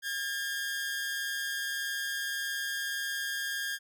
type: tone pair together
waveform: sawtooth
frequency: 1618.3 / 1760 Hz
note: G#6 / A6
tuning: -45 / 0 cents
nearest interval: minor second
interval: 145 cents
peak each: -29 / -37 dBFS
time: 0.02-3.79 s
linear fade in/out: 50 ms
effects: none